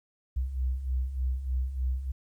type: beating tone pair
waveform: sine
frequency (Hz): 61.74 / 65.04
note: B1 / C2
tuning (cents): 0 / -10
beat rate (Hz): 3.3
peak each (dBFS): -34 / -28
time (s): 0.36-2.12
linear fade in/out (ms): 10
effects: 11-bit